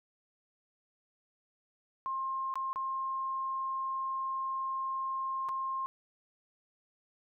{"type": "tone with dropouts", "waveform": "sine", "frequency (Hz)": 1063, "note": "C6", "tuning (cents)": 27, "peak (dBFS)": -32, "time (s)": [2.06, 5.86], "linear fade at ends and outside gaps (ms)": 0, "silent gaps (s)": [[2.54, 2.556], [2.73, 2.759], [5.487, 5.491]], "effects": []}